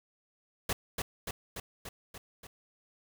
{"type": "noise with echo", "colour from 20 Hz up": "pink", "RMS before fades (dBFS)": -31, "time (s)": [0.69, 0.73], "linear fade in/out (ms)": 5, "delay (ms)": 290, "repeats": 6, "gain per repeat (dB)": -3, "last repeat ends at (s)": 2.47, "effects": []}